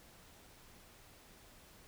silence, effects pink hiss -60 dBFS RMS until 1.87 s

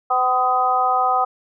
harmonic tone with a mistuned harmonic, 253.6 Hz, B3, 46 cents sharp, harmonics 2 / 3 / 4 / 5, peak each -28 / -18 / -25 / -19 dBFS, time 0.1-1.25 s, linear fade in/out 10 ms, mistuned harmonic 5, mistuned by -22 cents, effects none

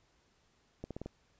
accelerating click train, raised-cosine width 2 ms, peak -27 dBFS, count 5, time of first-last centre 0.84-1.06 s, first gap 67 ms, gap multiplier 0.87, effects pink hiss -71 dBFS RMS until 1.39 s + resampled to 16000 Hz

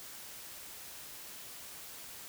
silence, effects white hiss -48 dBFS RMS until 2.28 s

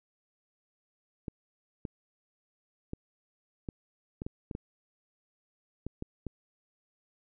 clicks, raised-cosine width 3 ms, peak -23 dBFS, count 11, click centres 1.282 / 1.852 / 2.934 / 3.688 / 4.219 / 4.265 / 4.512 / 4.551 / 5.866 / 6.024 / 6.267 s, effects none

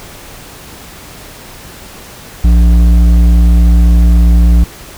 triangle tone with hard clipping, 58.27 Hz, A#1, in tune, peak -5 dBFS, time 2.44-4.64 s, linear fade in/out 5 ms, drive 12 dB, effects pink hiss -32 dBFS RMS until 4.97 s

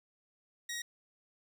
15% pulse tone, 1890 Hz, A#6, 23 cents sharp, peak -31 dBFS, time 0.69-0.82 s, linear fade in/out 5 ms, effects none

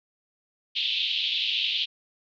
white band-pass noise, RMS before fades -27 dBFS, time 0.75-1.86 s, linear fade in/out 20 ms, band 2800 to 3700 Hz, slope 48 dB/octave, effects none

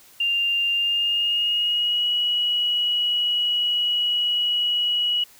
sine tone with pitch glide, 2794 to 2918 Hz, F7 to F#7, 0 to -25 cents, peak -19 dBFS, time 0.2-5.24 s, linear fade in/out 5 ms, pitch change +75 cents, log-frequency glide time 0.73-2.08 s, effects white hiss -51 dBFS RMS until 5.39 s

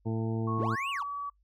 harmonic tone, 112.3 Hz, A2, 36 cents sharp, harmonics 1 / 2 / 3 / 4 / 6 / 7 / 8, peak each -31 / -34 / -37 / -39 / -47 / -50 / -47 dBFS, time 0.05-0.76 s, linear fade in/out 20 ms
sine tone with pitch glide, 1100 to 1141.4 Hz, C#6 to D6, -14 to -50 cents, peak -33 dBFS, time 0.47-1.3 s, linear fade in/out 10 ms, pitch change +64 cents, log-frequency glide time 0.85-1.04 s
triangle linear two-way sweep, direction up then down, 121.9 to 2960 to 796 Hz, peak -32 dBFS, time 0.58-1.03 s, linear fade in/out 5 ms, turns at 0.9 s
effects noise-tail reverb RT60 0.1 s tail -25 dB re dry + added 50 Hz sine -65 dBFS peak until 1.43 s

